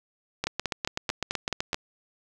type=two click trains; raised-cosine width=0.2 ms; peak=-10 / -10 dBFS; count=11 / 7; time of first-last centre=0.47-1.731 / 0.44-1.744 s; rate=7.93 / 4.6 Hz; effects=none